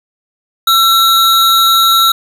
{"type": "tone pair together", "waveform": "square", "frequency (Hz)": [1344, 3801], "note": ["E6", "A#7"], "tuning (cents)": [33, 33], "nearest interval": "octave + tritone", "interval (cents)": 1800, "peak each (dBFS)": -10, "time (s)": [0.67, 2.12], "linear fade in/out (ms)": 5, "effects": []}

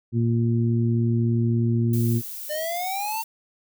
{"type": "harmonic tone", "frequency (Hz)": 116.54, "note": "A#2", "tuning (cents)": 0, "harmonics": [1, 2, 3], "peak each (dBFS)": [-20, -24, -30], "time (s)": [0.12, 2.22], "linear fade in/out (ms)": 50}
{"type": "noise", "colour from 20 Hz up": "violet", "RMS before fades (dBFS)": -35, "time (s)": [1.93, 3.24], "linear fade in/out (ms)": 5}
{"type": "exponential sweep", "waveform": "square", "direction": "up", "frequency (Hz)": [595, 918], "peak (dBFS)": -27, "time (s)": [2.49, 3.23], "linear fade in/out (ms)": 20}
{"effects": []}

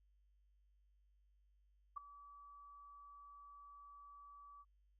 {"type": "tone with ADSR envelope", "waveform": "sine", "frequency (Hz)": 1149, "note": "D6", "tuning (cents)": -38, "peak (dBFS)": -39, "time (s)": [1.96, 4.65], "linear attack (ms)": 14, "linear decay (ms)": 6, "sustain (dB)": -17, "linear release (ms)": 42, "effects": ["added 50 Hz sine -70 dBFS peak until 4.99 s"]}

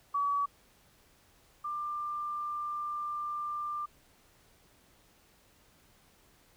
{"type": "tone pair in turn", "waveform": "sine", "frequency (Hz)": [1139, 1190], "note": ["C#6", "D6"], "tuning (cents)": [47, 22], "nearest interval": "minor second", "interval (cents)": 75, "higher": "second", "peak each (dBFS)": [-27, -33], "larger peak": "first", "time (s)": [[0.14, 0.46], [1.64, 3.86]], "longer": "second", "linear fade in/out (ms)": 10, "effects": ["pink hiss -64 dBFS RMS until 6.56 s"]}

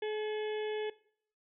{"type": "harmonic tone with a mistuned harmonic", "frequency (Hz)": 427.1, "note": "G#4", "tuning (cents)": 48, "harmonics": [1, 2, 4, 5, 6, 7, 8], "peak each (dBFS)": [-33, -45, -46, -49, -54, -52, -51], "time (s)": [0.02, 0.9], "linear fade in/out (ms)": 5, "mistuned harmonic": 5, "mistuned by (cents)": 22, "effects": ["noise-tail reverb RT60 0.6 s tail -20 dB re dry"]}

